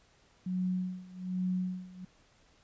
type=tone with tremolo; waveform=sine; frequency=183.5 Hz; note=F#3; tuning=14 cents flat; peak=-28 dBFS; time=0.46-2.05 s; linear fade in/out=5 ms; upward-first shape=sine; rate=1.2 Hz; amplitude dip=90%; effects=pink hiss -65 dBFS RMS until 2.63 s + resampled to 16000 Hz